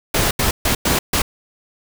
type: noise bursts at uneven times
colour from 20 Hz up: pink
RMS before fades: -17 dBFS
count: 5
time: 0.14-0.31 / 0.39-0.51 / 0.65-0.75 / 0.85-0.99 / 1.13-1.22 s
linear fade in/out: 5 ms
effects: none